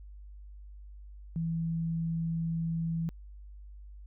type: tone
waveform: sine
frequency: 164.81 Hz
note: E3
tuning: in tune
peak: -29 dBFS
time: 1.36-3.09 s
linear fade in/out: 0 ms
effects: added 50 Hz sine -45 dBFS peak until 4.06 s